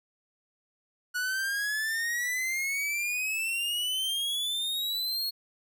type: exponential sweep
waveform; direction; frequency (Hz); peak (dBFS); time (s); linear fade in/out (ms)
45% pulse; up; 1461 to 4338; -28; 1.14-5.31; 20
effects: none